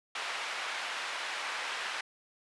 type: band-pass noise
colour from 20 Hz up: white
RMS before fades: -37 dBFS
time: 0.15-2.01 s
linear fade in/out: 5 ms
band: 810 to 2500 Hz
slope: 12 dB/octave
effects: resampled to 24000 Hz